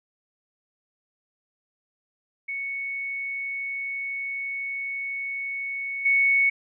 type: tone with level steps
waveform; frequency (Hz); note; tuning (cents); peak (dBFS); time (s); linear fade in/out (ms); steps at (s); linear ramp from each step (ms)
sine; 2217; C#7; 0; -28 / -17; 2.48-6.5; 10; 6.05; 10
effects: none